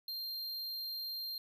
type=tone; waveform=square; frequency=4186 Hz; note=C8; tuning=in tune; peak=-39 dBFS; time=0.08-1.38 s; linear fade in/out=2 ms; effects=13-bit